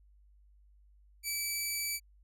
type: tone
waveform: 10% pulse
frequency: 2306 Hz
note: D7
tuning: 32 cents flat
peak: -24 dBFS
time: 1.23-2 s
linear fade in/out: 50 ms
effects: added 50 Hz sine -59 dBFS peak until 2.23 s